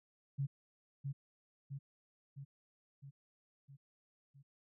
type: tone with echo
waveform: sine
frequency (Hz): 138.59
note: C#3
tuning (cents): 0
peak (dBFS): -33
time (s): 0.38-0.47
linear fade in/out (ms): 20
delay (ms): 660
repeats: 6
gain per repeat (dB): -4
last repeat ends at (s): 4.43
effects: none